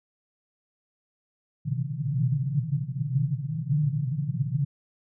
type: band-pass noise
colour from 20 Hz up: white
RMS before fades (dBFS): -27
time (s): 1.65-4.65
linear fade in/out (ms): 10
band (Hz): 120 to 160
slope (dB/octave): 96
effects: none